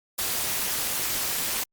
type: noise with amplitude modulation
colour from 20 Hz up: white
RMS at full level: -24 dBFS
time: 0.18-1.64 s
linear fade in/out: 10 ms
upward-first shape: sine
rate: 260 Hz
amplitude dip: 80%
effects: Opus 48 kbps